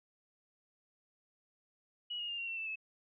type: tone with pitch steps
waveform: sine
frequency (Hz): 2916 / 2861 / 2807 / 2754 / 2702 / 2651 / 2601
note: F#7 / F7 / F7 / F7 / E7 / E7 / E7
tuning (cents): -26 / +41 / +8 / -25 / +42 / +9 / -24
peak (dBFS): -37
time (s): 2.1-2.758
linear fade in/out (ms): 10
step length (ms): 94
effects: none